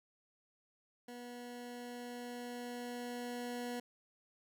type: tone with level ramp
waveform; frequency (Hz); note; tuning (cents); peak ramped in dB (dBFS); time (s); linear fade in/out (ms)
20% pulse; 243; B3; -28; -42 to -34; 1.08-3.8; 5
effects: none